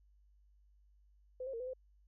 sine tone with pitch steps, 509 / 535 / 459.8 / 505 / 516 Hz, C5 / C5 / A#4 / B4 / C5, -48 / +38 / -24 / +39 / -24 cents, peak -39 dBFS, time 1.4-1.735 s, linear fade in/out 5 ms, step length 67 ms, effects added 50 Hz sine -64 dBFS peak until 2.07 s

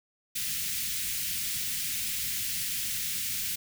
white band-stop noise, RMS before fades -32 dBFS, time 0.35-3.56 s, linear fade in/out 10 ms, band 210 to 1900 Hz, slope 24 dB/octave, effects none

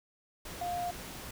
sine tone in noise, 705 Hz, F5, 16 cents sharp, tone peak -32 dBFS, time 0.61-0.91 s, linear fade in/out 5 ms, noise pink, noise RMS -44 dBFS, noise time 0.45-1.31 s, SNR +9 dB, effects none

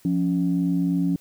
sine tone pair together, 175.3 / 278.8 Hz, F3 / C#4, +7 / +10 cents, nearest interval minor sixth, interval 803 cents, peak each -21 / -22 dBFS, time 0.05-1.16 s, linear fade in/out 2 ms, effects tanh soft clip ceiling -12 dBFS + white hiss -56 dBFS RMS until 1.2 s

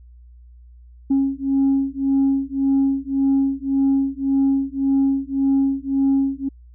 sine beating tone pair, 271.8 / 273.6 Hz, C#4 / C#4, -34 / -23 cents, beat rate 1.8 Hz, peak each -18 dBFS, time 1.1-6.49 s, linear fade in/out 10 ms, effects tanh soft clip ceiling -11 dBFS + added 60 Hz sine -42 dBFS peak until 6.74 s

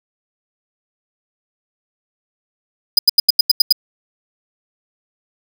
45% pulse tone bursts, 4960 Hz, D#8, 6 cents flat, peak -5 dBFS, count 8, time 2.97-3.725 s, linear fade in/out 5 ms, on 20 ms, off 85 ms, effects none

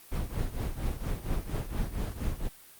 brown noise with tremolo, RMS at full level -28 dBFS, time 0.11-2.49 s, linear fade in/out 20 ms, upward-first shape triangle, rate 4.3 Hz, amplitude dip 85%, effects white hiss -53 dBFS RMS until 2.79 s + Opus 32 kbps

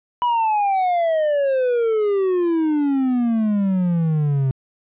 triangle exponential sweep, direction down, 987.8 to 130.81 Hz, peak -14 dBFS, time 0.22-4.51 s, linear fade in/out 0 ms, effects resampled to 8000 Hz

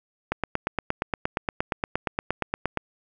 click train, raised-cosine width 0.5 ms, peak -9 dBFS, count 22, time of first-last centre 0.32-2.773 s, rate 8.56 Hz, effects none

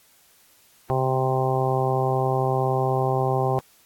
harmonic tone with a mistuned harmonic, 130.81 Hz, C3, in tune, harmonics 1 / 2 / 3 / 4 / 5 / 6 / 7 / 8, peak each -24 / -36 / -26 / -29 / -30 / -26 / -34 / -32 dBFS, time 0.9-3.59 s, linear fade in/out 0 ms, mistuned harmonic 1, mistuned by +17 cents, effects white hiss -57 dBFS RMS until 3.85 s + AAC 64 kbps

